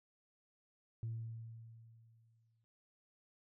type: tone with exponential decay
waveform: sine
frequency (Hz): 113.8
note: A#2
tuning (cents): -41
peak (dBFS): -36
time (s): 1.03-2.64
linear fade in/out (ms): 0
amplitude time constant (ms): 350
effects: tanh soft clip ceiling -35 dBFS